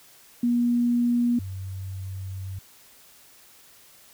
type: tone pair in turn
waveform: sine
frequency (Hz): 240 / 95.24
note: B3 / G2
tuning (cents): -49 / -49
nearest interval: octave + major third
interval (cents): 1600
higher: first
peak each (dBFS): -19 / -31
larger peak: first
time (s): 0.43-1.39 / 1.39-2.59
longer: second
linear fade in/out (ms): 5
effects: white hiss -53 dBFS RMS until 4.13 s